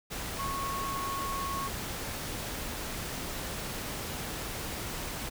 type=tone in noise; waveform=sine; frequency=1100 Hz; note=C#6; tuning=14 cents flat; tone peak=-33 dBFS; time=0.38-1.69 s; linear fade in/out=20 ms; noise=pink; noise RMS=-37 dBFS; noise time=0.1-5.3 s; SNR=+1 dB; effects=none